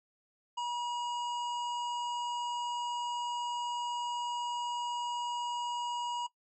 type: harmonic tone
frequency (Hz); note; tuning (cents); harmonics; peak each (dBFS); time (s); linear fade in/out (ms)
962; B5; -46; 1 / 3 / 5 / 7 / 8; -33 / -42 / -54 / -52 / -55; 0.57-6.27; 10
effects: noise-tail reverb RT60 0.1 s tail -19 dB re dry